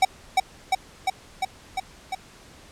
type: tone with echo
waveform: square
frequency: 762 Hz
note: G5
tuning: 49 cents flat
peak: -14 dBFS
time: 0.02-0.05 s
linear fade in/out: 5 ms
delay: 350 ms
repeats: 6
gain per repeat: -2 dB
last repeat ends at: 2.15 s
effects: pink hiss -49 dBFS RMS until 2.71 s + low-pass 9000 Hz 12 dB/octave